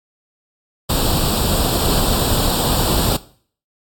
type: noise with comb filter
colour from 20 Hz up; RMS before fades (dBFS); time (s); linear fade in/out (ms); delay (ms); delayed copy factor
pink; -17; 0.89-3.17; 10; 0.24; +0.8
effects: noise-tail reverb RT60 0.5 s tail -18 dB re dry + AAC 64 kbps